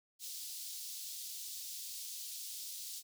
pink high-pass noise, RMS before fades -45 dBFS, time 0.19-3.03 s, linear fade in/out 50 ms, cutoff 4000 Hz, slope 24 dB/octave, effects none

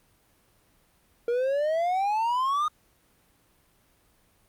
triangle exponential sweep, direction up, 466.2 to 1244.5 Hz, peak -21 dBFS, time 1.28-2.68 s, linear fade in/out 2 ms, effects pink hiss -64 dBFS RMS until 4.48 s + Opus 32 kbps

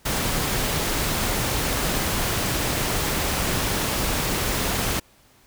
pink noise, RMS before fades -24 dBFS, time 0.05-5 s, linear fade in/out 10 ms, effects pink hiss -56 dBFS RMS until 5.46 s

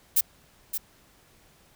violet noise with echo, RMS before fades -20 dBFS, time 0.16-0.21 s, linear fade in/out 10 ms, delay 570 ms, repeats 1, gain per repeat -9 dB, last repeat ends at 0.78 s, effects pink hiss -59 dBFS RMS until 1.75 s

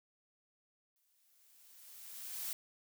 blue noise with exponential growth, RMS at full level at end -39 dBFS, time 0.96-2.53 s, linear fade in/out 1 ms, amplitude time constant 340 ms, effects none

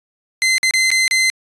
sawtooth tone with dropouts, 2064 Hz, C7, 24 cents flat, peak -9 dBFS, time 0.42-1.3 s, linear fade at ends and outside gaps 0 ms, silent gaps 0.581-0.631 / 0.709-0.738 / 0.904-0.915 / 1.079-1.111 s, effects resampled to 22050 Hz

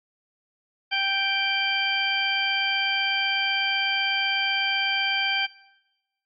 harmonic tone, 784 Hz, G5, in tune, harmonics 1 / 2 / 3 / 4 / 6, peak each -31 / -29 / -27 / -27 / -33 dBFS, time 0.91-5.47 s, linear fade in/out 20 ms, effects noise-tail reverb RT60 1.0 s tail -20 dB re dry + AAC 64 kbps

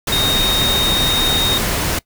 sine tone in noise, 3716 Hz, A#7, 6 cents flat, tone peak -14 dBFS, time 0.12-1.58 s, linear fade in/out 5 ms, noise pink, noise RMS -19 dBFS, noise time 0.07-1.99 s, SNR +2 dB, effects noise-tail reverb RT60 0.1 s tail -21 dB re dry

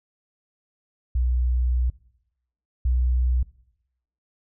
sine tone pair in turn, 61.74 / 62.21 Hz, B1 / B1, 0 / +13 cents, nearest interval unison, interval 13 cents, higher second, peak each -18 / -17 dBFS, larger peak second, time 1.15-1.9 / 2.85-3.43 s, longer first, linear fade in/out 5 ms, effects noise-tail reverb RT60 0.8 s tail -21 dB re dry + tanh soft clip ceiling -14 dBFS

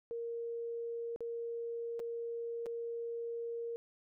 sine tone with dropouts, 466.2 Hz, A#4, in tune, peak -37 dBFS, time 0.11-3.76 s, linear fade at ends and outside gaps 0 ms, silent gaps 1.161-1.206 / 1.994-2 / 2.659-2.665 s, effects none

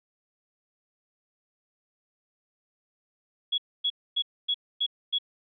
sine tone bursts, 3354 Hz, G#7, 16 cents sharp, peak -23 dBFS, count 6, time 3.52-5.186 s, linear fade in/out 10 ms, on 61 ms, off 260 ms, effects none

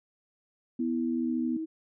sine tone with pitch glide, 328.1 to 319.5 Hz, E4 to D#4, -8 to +46 cents, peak -31 dBFS, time 0.79-1.66 s, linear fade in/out 20 ms, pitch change -46 cents, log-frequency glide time 1.2-1.31 s
sine tone, 246.9 Hz, B3, in tune, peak -28 dBFS, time 0.79-1.57 s, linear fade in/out 5 ms
effects none

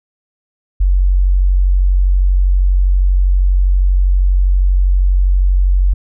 sine tone, 46.25 Hz, F#1, in tune, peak -8 dBFS, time 0.8-5.94 s, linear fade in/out 10 ms, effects none

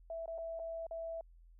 sine tone with dropouts, 659.3 Hz, E5, in tune, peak -39 dBFS, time 0.1-1.21 s, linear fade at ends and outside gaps 2 ms, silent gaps 0.259-0.278 / 0.38-0.384 / 0.592-0.597 / 0.867-0.91 s, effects added 42 Hz sine -57 dBFS peak until 1.59 s

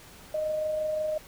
sine tone with amplitude modulation, 618 Hz, D#5, 12 cents flat, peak -25 dBFS, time 0.34-1.18 s, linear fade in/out 5 ms, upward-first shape sine, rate 25.6 Hz, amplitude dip 30%, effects pink hiss -50 dBFS RMS until 1.27 s

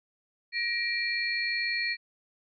sine tone cluster, 1894 / 2356 / 4320 Hz, A#6 / D7 / C#8, +27 / +5 / -45 cents, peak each -31 / -31 / -33 dBFS, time 0.52-1.97 s, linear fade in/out 50 ms, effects none

